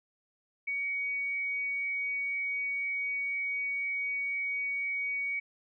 sine tone, 2249 Hz, C#7, 24 cents sharp, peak -30 dBFS, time 0.67-5.4 s, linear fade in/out 10 ms, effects none

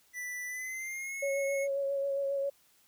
square tone with pitch glide, 1978 to 2182 Hz, B6 to C#7, +2 to -28 cents, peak -37 dBFS, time 0.13-1.68 s, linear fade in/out 50 ms, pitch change +170 cents, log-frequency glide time 0.47-1.15 s
sine tone with vibrato, 554.4 Hz, C#5, in tune, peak -29 dBFS, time 1.22-2.5 s, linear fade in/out 10 ms, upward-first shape sine, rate 7.4 Hz, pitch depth 20 cents each way
effects white hiss -66 dBFS RMS until 2.87 s

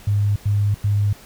sine tone bursts, 102.4 Hz, G#2, 24 cents flat, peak -15 dBFS, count 3, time 0.07-1.13 s, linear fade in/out 5 ms, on 290 ms, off 95 ms, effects pink hiss -45 dBFS RMS until 1.25 s

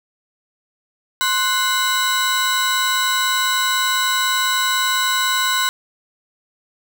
35% pulse tone cluster, 1050 / 1488 / 3914 Hz, C6 / F#6 / B7, +6 / +9 / -16 cents, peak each -19 dBFS, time 1.21-5.69 s, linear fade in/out 0 ms, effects none

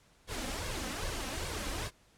pink noise with flanger, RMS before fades -37 dBFS, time 0.27-1.91 s, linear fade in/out 50 ms, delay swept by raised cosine 1.8 to 3.9 ms, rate 2.5 Hz, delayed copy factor +0.65, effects pink hiss -65 dBFS RMS until 2.17 s + low-pass 10000 Hz 12 dB/octave

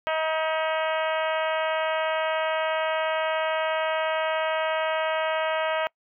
harmonic tone with a mistuned harmonic, 317 Hz, D#4, 32 cents sharp, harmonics 2 / 3 / 4 / 5 / 6 / 7 / 8 / 9 / 10, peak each -26 / -30 / -32 / -34 / -36 / -37 / -38 / -39 / -40 dBFS, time 0.07-5.87 s, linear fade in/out 0 ms, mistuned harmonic 6, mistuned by +20 cents, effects noise-tail reverb RT60 0.1 s tail -25 dB re dry

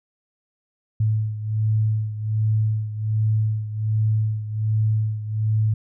sine beating tone pair, 108.2 / 109.5 Hz, A2 / A2, -29 / -8 cents, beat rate 1.3 Hz, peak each -20 / -25 dBFS, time 1-5.74 s, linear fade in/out 5 ms, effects none

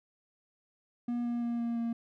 triangle tone with pitch steps, 240 / 238.1 / 236.1 / 234.2 / 232.4 Hz, B3 / A#3 / A#3 / A#3 / A#3, -49 / +37 / +22 / +8 / -5 cents, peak -28 dBFS, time 1.08-1.93 s, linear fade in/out 5 ms, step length 170 ms, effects none

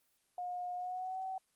sine tone with pitch glide, 717 to 758.3 Hz, F5 to F#5, +45 to +42 cents, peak -37 dBFS, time 0.38-1.38 s, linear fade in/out 2 ms, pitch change +97 cents, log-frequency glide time 0.75-1.21 s, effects white hiss -75 dBFS RMS until 1.55 s + Opus 24 kbps

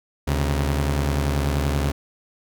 sawtooth tone pair together, 72.7 / 135.04 Hz, D2 / C#3, -17 / -45 cents, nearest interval major seventh, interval 1072 cents, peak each -17 / -22 dBFS, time 0.27-1.92 s, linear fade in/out 10 ms, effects none

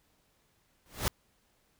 pink noise with exponential growth, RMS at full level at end -26 dBFS, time 0.86-1.08 s, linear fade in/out 0 ms, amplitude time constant 47 ms, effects pink hiss -71 dBFS RMS until 1.79 s

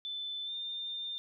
sine tone with pitch glide, 3520 to 3606 Hz, A7 to A7, 0 to +42 cents, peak -36 dBFS, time 0.05-1.18 s, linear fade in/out 0 ms, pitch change +42 cents, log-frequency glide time 0.45-0.52 s, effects none

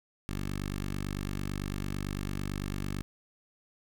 10% pulse tone with notch filter, 48.96 Hz, G1, 1 cent flat, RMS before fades -35 dBFS, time 0.29-3.02 s, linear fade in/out 0 ms, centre 700 Hz, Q 1.3, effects none

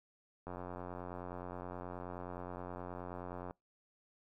click train, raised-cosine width 1 ms, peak -30 dBFS, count 273, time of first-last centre 0.47-3.509 s, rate 89.5 Hz, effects noise-tail reverb RT60 0.2 s tail -26 dB re dry

